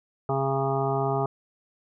harmonic tone with a mistuned harmonic, 136 Hz, C#3, 33 cents flat, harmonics 1 / 2 / 3 / 5 / 6 / 7 / 8 / 9, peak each -28 / -36 / -28 / -30 / -31 / -36 / -38 / -34 dBFS, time 0.29-1.26 s, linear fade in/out 2 ms, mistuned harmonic 8, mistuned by +27 cents, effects none

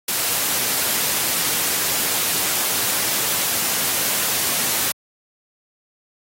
white noise, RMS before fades -21 dBFS, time 0.08-4.92 s, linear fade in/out 5 ms, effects high-pass 100 Hz 12 dB/octave + AAC 48 kbps

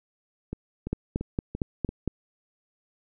two click trains, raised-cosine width 3 ms, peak -13 / -19 dBFS, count 6 / 5, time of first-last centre 0.93-2.077 / 0.53-1.891 s, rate 4.36 / 2.94 Hz, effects none

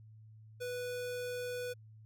square tone, 493 Hz, B4, 3 cents flat, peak -38 dBFS, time 0.6-1.74 s, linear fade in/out 20 ms, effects added 109 Hz sine -53 dBFS peak until 2.05 s

